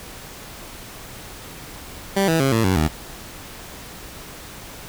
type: tone with pitch steps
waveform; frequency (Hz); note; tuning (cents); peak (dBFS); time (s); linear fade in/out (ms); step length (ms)
15% pulse; 196 / 162.92 / 135.43 / 112.57 / 93.57 / 77.78; G3 / E3 / C#3 / A2 / F#2 / D#2; 0 / -20 / -40 / +40 / +20 / 0; -10; 2.16-2.88; 10; 120
effects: pink hiss -38 dBFS RMS until 4.88 s